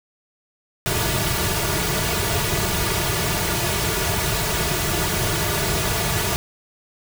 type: noise with comb filter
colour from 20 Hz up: pink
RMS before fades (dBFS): -22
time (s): 0.86-6.36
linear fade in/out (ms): 0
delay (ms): 3.8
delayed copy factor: -0.9
effects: none